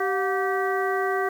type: harmonic tone with a mistuned harmonic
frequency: 386.9 Hz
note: G4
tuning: 23 cents flat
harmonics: 1 / 2 / 3 / 4 / 5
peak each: -25 / -28 / -30 / -31 / -32 dBFS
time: 0-1.29 s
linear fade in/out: 5 ms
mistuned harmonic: 2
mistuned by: -110 cents
effects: 8-bit